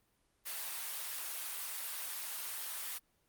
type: high-pass noise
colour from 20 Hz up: white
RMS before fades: -41 dBFS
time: 0.45-2.99 s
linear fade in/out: 20 ms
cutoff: 780 Hz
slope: 12 dB/octave
effects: pink hiss -75 dBFS RMS until 3.28 s + Opus 32 kbps